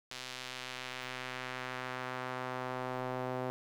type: tone with band-pass filter sweep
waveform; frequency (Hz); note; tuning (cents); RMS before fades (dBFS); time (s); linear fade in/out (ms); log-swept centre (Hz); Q
sawtooth; 127.6; C3; -43; -40; 0.11-3.5; 0; 4200 to 630; 0.98
effects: 10-bit